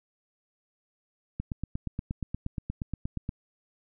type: click train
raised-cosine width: 5 ms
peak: -19 dBFS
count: 17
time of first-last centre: 1.4-3.291 s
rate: 8.46 Hz
effects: none